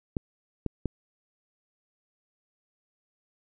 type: clicks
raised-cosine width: 3 ms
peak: -15 dBFS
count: 3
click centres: 0.168 / 0.663 / 0.857 s
effects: none